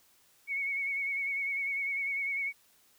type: tone with vibrato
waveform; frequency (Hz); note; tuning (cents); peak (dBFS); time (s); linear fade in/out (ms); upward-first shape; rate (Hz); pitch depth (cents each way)
sine; 2216; C#7; -1; -30; 0.47-2.53; 50; sine; 10; 39
effects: white hiss -65 dBFS RMS until 2.98 s